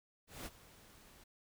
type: noise with ADSR envelope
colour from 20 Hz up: pink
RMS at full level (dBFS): -45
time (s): 0.27-1.24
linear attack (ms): 190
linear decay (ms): 33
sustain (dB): -16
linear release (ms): 7
effects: none